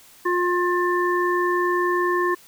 harmonic tone, 355 Hz, F4, 28 cents sharp, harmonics 1 / 3 / 5, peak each -21 / -23 / -26 dBFS, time 0.25-2.35 s, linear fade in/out 10 ms, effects white hiss -50 dBFS RMS until 2.47 s

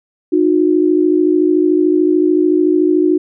sine tone pair together, 307.5 / 361.1 Hz, D#4 / F#4, -20 / -42 cents, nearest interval minor third, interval 278 cents, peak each -12 dBFS, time 0.32-3.18 s, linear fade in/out 10 ms, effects none

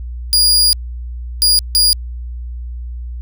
sawtooth tone bursts at uneven times, 4860 Hz, D#8, 42 cents flat, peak -6 dBFS, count 3, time 0.33-0.73 / 1.42-1.59 / 1.75-1.93 s, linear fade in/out 0 ms, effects added 60 Hz sine -23 dBFS peak until 3.21 s

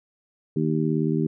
harmonic tone, 78.4 Hz, D#2, 14 cents sharp, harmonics 2 / 3 / 4 / 5, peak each -24 / -26 / -27 / -28 dBFS, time 0.56-1.27 s, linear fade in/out 5 ms, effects none

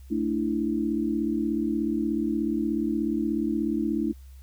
sine chord, A suspended fourth, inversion none, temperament just, 220 / 293.3 / 330 Hz, A3 / D4 / E4, 0 / -2 / +2 cents, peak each -28 dBFS, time 0.1-4.13 s, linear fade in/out 20 ms, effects added 66 Hz sine -43 dBFS peak until 4.42 s + white hiss -62 dBFS RMS until 4.42 s

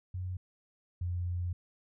sine tone pair in turn, 91.5 / 88.38 Hz, F#2 / F2, -19 / +21 cents, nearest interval minor second, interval 60 cents, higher first, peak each -34 / -31 dBFS, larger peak second, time 0.14-0.37 / 1.01-1.53 s, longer second, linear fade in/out 5 ms, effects none

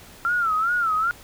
sine tone with vibrato, 1351 Hz, E6, 42 cents sharp, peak -19 dBFS, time 0.25-1.11 s, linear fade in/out 0 ms, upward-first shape sine, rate 2.5 Hz, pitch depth 130 cents each way, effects pink hiss -46 dBFS RMS until 1.23 s

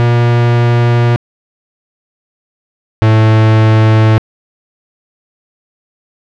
45% pulse tone pair in turn, 119.2 / 109.81 Hz, A#2 / A2, +39 / -3 cents, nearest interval minor second, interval 142 cents, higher first, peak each -7 / -5 dBFS, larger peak second, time 0-1.16 / 3.02-4.18 s, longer neither, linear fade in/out 0 ms, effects low-pass 3000 Hz 12 dB/octave

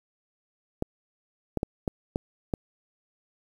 clicks, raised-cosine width 2 ms, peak -13 dBFS, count 6, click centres 0.824 / 1.573 / 1.631 / 1.878 / 2.159 / 2.538 s, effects 8-bit

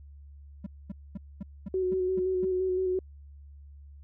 triangle tone bursts, 196 Hz, G3, in tune, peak -31 dBFS, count 8, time 0.64-2.45 s, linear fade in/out 5 ms, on 25 ms, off 230 ms
sine tone with vibrato, 371.2 Hz, F#4, 6 cents sharp, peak -25 dBFS, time 1.74-2.99 s, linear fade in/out 2 ms, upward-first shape square, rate 5.8 Hz, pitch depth 20 cents each way
effects added 71 Hz sine -46 dBFS peak until 4.03 s

